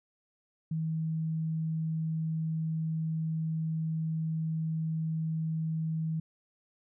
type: tone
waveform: sine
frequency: 160 Hz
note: D#3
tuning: 49 cents sharp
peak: -29 dBFS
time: 0.71-6.2 s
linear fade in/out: 5 ms
effects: none